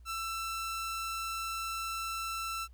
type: tone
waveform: sawtooth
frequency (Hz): 1335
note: E6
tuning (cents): +22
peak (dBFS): -31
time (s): 0.05-2.68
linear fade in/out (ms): 50
effects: added 60 Hz sine -51 dBFS peak until 2.73 s + pink hiss -75 dBFS RMS until 2.73 s